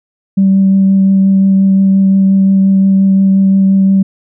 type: tone with vibrato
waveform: sine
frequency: 193.4 Hz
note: G3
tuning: 23 cents flat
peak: -4 dBFS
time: 0.37-4.03 s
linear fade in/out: 10 ms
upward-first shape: triangle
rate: 5.7 Hz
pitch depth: 12 cents each way
effects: tanh soft clip ceiling -1 dBFS